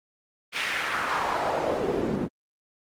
pink noise with band-pass filter sweep, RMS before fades -27 dBFS, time 0.52-2.29 s, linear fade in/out 50 ms, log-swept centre 2600 to 260 Hz, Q 2, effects Opus 24 kbps

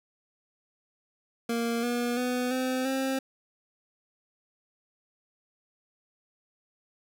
25% pulse tone with pitch steps, 233.1 / 240.9 / 249 / 257.3 / 265.9 Hz, A#3 / B3 / B3 / C4 / C4, 0 / -43 / +14 / -29 / +28 cents, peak -23 dBFS, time 1.49-3.19 s, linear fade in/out 5 ms, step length 340 ms, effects none

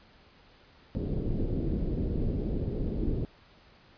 pink low-pass noise, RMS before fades -30 dBFS, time 0.95-3.25 s, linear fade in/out 0 ms, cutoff 420 Hz, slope 24 dB/octave, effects pink hiss -58 dBFS RMS until 3.97 s + resampled to 11025 Hz

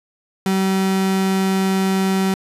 35% pulse tone, 191.2 Hz, G3, 43 cents flat, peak -14 dBFS, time 0.46-2.34 s, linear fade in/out 2 ms, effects resampled to 32000 Hz

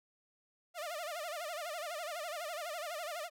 sawtooth tone with vibrato, 647 Hz, E5, 32 cents flat, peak -35 dBFS, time 0.74-3.3 s, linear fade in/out 50 ms, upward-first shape sine, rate 12 Hz, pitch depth 170 cents each way, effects none

